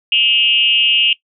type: tone with frequency modulation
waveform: sine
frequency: 2839 Hz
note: F7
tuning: 28 cents sharp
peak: -10 dBFS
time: 0.12-1.13 s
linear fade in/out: 2 ms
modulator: 243 Hz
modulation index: 0.97
effects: noise-tail reverb RT60 0.1 s tail -19 dB re dry